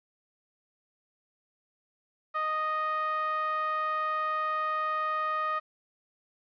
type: tone with low-pass filter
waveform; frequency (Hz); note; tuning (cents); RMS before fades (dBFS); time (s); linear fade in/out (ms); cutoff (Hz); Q
5% pulse; 621; D#5; -3; -30; 2.34-5.6; 20; 1400; 7.3
effects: resampled to 11025 Hz + 11-bit